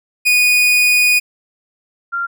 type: tone pair in turn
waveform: 40% pulse / sine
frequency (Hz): 2470 / 1386.2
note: D#7 / F6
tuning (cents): -13 / -13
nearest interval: minor seventh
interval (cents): 1000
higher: first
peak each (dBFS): -9 / -17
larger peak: first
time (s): 0.25-1.2 / 2.12-2.27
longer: first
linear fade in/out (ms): 20
effects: none